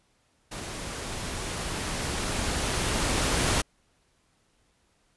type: noise with level ramp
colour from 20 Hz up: pink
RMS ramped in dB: -37 to -24 dBFS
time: 0.51-3.62 s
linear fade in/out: 10 ms
effects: pink hiss -68 dBFS RMS until 5.16 s + resampled to 24000 Hz